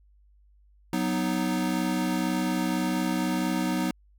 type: chord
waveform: square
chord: B major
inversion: second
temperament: equal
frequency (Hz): 185 / 246.9 / 311.1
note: F#3 / B3 / D#4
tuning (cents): 0 / 0 / 0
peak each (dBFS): -30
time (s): 0.93-3.91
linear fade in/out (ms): 2
effects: added 50 Hz sine -56 dBFS peak until 4.18 s